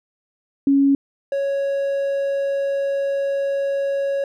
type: tone pair in turn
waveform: sine / triangle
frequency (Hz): 277.2 / 554.4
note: C#4 / C#5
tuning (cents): 0 / 0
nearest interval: octave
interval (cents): 1200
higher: second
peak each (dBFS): -12 / -17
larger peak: first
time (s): 0.67-0.95 / 1.32-4.24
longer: second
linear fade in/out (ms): 2
effects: none